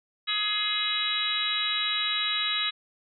harmonic tone with a mistuned harmonic, 420 Hz, G#4, 19 cents sharp, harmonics 3 / 4 / 5 / 6 / 7 / 8 / 9, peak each -35 / -36 / -34 / -36 / -36 / -32 / -28 dBFS, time 0.27-2.71 s, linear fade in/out 20 ms, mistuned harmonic 9, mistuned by +35 cents, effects none

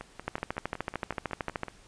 two click trains, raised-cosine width 0.5 ms, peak -23 / -15 dBFS, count 10 / 19, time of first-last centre 0.01-1.683 / 0.28-1.633 s, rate 5.38 / 13.3 Hz, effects pink hiss -57 dBFS RMS until 1.87 s + resampled to 22050 Hz

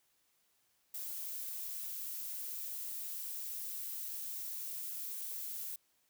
violet noise with high-pass filter sweep, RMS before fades -42 dBFS, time 0.94-5.76 s, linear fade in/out 5 ms, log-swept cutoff 650 to 210 Hz, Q 3.7, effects white hiss -75 dBFS RMS until 6.09 s

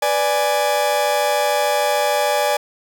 40% pulse chord, G# diminished, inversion first, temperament equal, 493.9 / 587.3 / 830.6 Hz, B4 / D5 / G#5, 0 / 0 / 0 cents, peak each -24 / -18 / -19 dBFS, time 0.02-2.57 s, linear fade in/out 5 ms, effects none

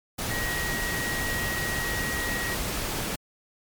sine tone in noise, 1900 Hz, A#6, 33 cents sharp, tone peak -30 dBFS, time 0.3-2.55 s, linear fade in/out 10 ms, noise pink, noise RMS -30 dBFS, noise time 0.18-3.16 s, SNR -3 dB, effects MP3 96 kbps

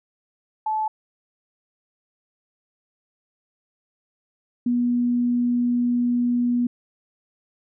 sine tone pair in turn, 867 / 242.6 Hz, A5 / B3, -26 / -31 cents, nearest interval octave + minor seventh, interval 2205 cents, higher first, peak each -21 / -18 dBFS, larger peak second, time 0.66-0.88 / 4.66-6.67 s, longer second, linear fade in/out 5 ms, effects none

